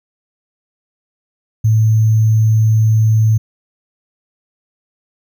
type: tone with sample-and-hold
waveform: sine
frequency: 110 Hz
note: A2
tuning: in tune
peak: -8 dBFS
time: 1.64-3.38 s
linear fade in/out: 10 ms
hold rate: 6300 Hz
effects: none